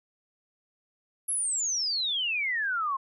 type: exponential sweep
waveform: sine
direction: down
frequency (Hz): 11340 to 1046.5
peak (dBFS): -26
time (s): 1.28-2.97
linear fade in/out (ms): 10
effects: none